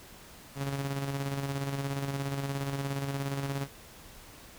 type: tone with tremolo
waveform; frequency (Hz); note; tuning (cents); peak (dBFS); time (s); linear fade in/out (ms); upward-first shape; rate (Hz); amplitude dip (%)
sawtooth; 138.59; C#3; 0; -26; 0.55-3.68; 50; square; 17; 40
effects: pink hiss -51 dBFS RMS until 4.58 s